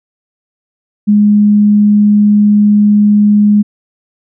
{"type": "tone", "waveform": "sine", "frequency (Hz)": 207.7, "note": "G#3", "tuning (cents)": 0, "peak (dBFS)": -4, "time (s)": [1.07, 3.63], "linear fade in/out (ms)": 20, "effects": []}